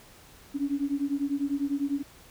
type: beating tone pair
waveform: sine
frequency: 277.2 / 287.2 Hz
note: C#4 / D4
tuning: 0 / -39 cents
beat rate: 10 Hz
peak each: -29 dBFS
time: 0.54-2.03 s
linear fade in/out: 20 ms
effects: pink hiss -53 dBFS RMS until 2.3 s